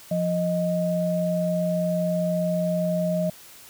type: tone pair together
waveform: sine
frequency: 174.7 / 623 Hz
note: F3 / D#5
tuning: +1 / +2 cents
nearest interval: octave + minor seventh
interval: 2201 cents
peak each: -24 dBFS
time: 0.11-3.3 s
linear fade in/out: 5 ms
effects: white hiss -47 dBFS RMS until 3.69 s